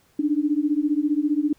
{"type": "beating tone pair", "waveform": "sine", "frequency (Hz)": [289.3, 304.3], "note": ["D4", "D#4"], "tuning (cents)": [-26, -38], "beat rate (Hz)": 15, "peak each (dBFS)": -22, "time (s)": [0.19, 1.53], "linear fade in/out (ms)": 5, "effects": ["pink hiss -61 dBFS RMS until 1.58 s"]}